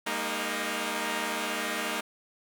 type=chord; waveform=5% pulse; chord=Ab suspended second; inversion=none; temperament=equal with one note detuned; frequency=202.6 / 233.1 / 311.1 Hz; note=Ab3 / Bb3 / Eb4; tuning=-43 / 0 / 0 cents; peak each=-24 / -22 / -22 dBFS; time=0.06-2.01 s; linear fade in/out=10 ms; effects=none